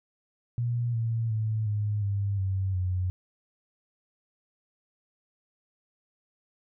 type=tone with pitch steps; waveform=sine; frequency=119.5 / 114.3 / 109.33 / 104.57 / 100.02 / 95.67 / 91.51 Hz; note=A#2 / A#2 / A2 / G#2 / G2 / G2 / F#2; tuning=+43 / -34 / -11 / +12 / +35 / -42 / -19 cents; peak=-25 dBFS; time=0.58-3.1 s; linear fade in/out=0 ms; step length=360 ms; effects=none